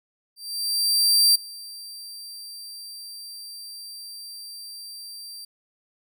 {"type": "tone with ADSR envelope", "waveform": "sawtooth", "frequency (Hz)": 4699, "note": "D8", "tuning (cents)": 0, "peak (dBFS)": -11, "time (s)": [0.36, 5.45], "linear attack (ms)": 990, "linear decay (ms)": 11, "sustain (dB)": -23, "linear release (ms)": 5, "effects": []}